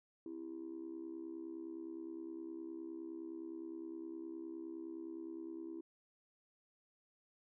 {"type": "tone with amplitude modulation", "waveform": "sine", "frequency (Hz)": 329.6, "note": "E4", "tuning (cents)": 0, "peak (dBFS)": -39, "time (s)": [0.26, 5.81], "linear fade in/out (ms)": 2, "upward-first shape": "sine", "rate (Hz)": 69.7, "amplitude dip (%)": 85, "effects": ["tanh soft clip ceiling -38 dBFS"]}